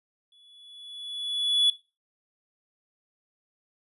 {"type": "tone with exponential growth", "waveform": "triangle", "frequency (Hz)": 3415, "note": "G#7", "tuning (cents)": 48, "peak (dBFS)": -16, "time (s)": [0.32, 1.7], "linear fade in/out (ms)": 2, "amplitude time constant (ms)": 300, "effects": ["noise-tail reverb RT60 0.3 s tail -19 dB re dry", "resampled to 32000 Hz"]}